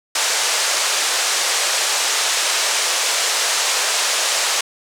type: band-pass noise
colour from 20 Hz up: white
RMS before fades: -19 dBFS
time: 0.15-4.61 s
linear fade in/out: 5 ms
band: 470 to 8100 Hz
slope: 24 dB/octave
effects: none